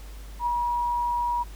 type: tone with ADSR envelope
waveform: sine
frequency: 960 Hz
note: B5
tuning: 49 cents flat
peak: -21 dBFS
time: 0.39-1.44 s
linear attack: 76 ms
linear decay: 10 ms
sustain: -2 dB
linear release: 22 ms
effects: added 50 Hz sine -38 dBFS peak until 1.55 s + pink hiss -50 dBFS RMS until 1.55 s